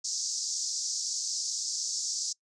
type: band-pass noise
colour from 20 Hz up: white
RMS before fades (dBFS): -33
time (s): 0.04-2.33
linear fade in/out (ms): 10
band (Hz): 4800 to 7000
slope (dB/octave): 48
effects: noise-tail reverb RT60 0.1 s tail -24 dB re dry + resampled to 22050 Hz